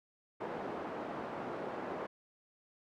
pink band-pass noise, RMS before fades -41 dBFS, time 0.4-2.07 s, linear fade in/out 10 ms, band 310 to 1000 Hz, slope 12 dB/octave, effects none

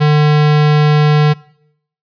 square tone, 150 Hz, D3, 37 cents sharp, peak -8 dBFS, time 0-1.34 s, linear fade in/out 20 ms, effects noise-tail reverb RT60 0.7 s tail -22 dB re dry + resampled to 11025 Hz

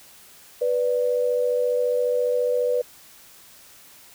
sine tone pair together, 492.7 / 587.3 Hz, B4 / D5, -4 / 0 cents, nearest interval minor third, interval 304 cents, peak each -20 / -26 dBFS, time 0.61-2.82 s, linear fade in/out 10 ms, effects white hiss -49 dBFS RMS until 4.14 s

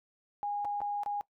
sine tone with dropouts, 820 Hz, G#5, 22 cents flat, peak -31 dBFS, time 0.43-1.21 s, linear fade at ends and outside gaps 0 ms, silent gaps 0.647-0.652 / 0.805-0.816 / 1.034-1.061 s, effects noise-tail reverb RT60 0.1 s tail -20 dB re dry

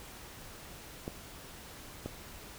clicks, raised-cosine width 2 ms, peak -23 dBFS, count 2, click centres 1.079 / 2.06 s, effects pink hiss -49 dBFS RMS until 2.58 s

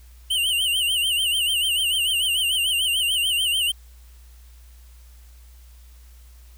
square tone with vibrato, 2960 Hz, F#7, in tune, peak -20 dBFS, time 0.3-3.72 s, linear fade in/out 10 ms, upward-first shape sine, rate 6.8 Hz, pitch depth 120 cents each way, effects added 60 Hz sine -44 dBFS peak until 6.57 s + white hiss -57 dBFS RMS until 6.57 s

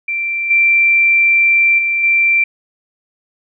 sine tone with level steps, 2353 Hz, D7, 3 cents sharp, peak -16 / -8 / -13 / -9 dBFS, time 0.08-2.44 s, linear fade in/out 5 ms, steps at 0.5 / 1.78 / 2.03 s, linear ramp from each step 10 ms, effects none

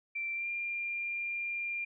sine tone with pitch glide, 2349 to 2393 Hz, D7 to D7, 0 to +32 cents, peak -33 dBFS, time 0.15-1.85 s, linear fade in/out 10 ms, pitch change +32 cents, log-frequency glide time 0.34-0.48 s, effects none

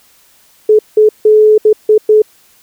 sine tone bursts at uneven times, 428.7 Hz, A4, 45 cents flat, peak -3 dBFS, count 6, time 0.69-0.79 / 0.97-1.09 / 1.25-1.58 / 1.65-1.73 / 1.89-1.98 / 2.09-2.22 s, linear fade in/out 5 ms, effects white hiss -48 dBFS RMS until 2.62 s

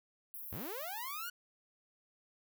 white high-pass noise, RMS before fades -46 dBFS, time 0.34-1.29 s, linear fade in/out 0 ms, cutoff 11000 Hz, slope 96 dB/octave
sawtooth linear sweep, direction up, 55.1 to 1480 Hz, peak -38 dBFS, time 0.52-1.3 s, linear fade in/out 5 ms
effects none

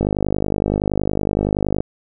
click train, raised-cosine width 2 ms, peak -5 dBFS, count 92, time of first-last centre 0.01-1.805 s, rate 50.7 Hz, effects none

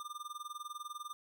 square tone with tremolo, 1200 Hz, D6, 37 cents sharp, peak -40 dBFS, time 0-1.13 s, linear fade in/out 0 ms, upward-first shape sine, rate 20 Hz, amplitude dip 90%, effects none

